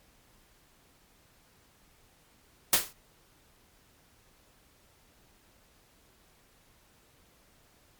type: noise with exponential decay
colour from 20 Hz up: white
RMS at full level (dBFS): -18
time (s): 2.73-2.93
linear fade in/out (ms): 2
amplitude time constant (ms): 42
effects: pink hiss -63 dBFS RMS until 7.99 s + MP3 96 kbps